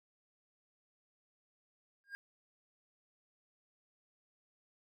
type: tone with exponential growth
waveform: triangle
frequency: 1616 Hz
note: G#6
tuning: 48 cents flat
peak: -36 dBFS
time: 2.04-2.15 s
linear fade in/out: 0 ms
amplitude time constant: 22 ms
effects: none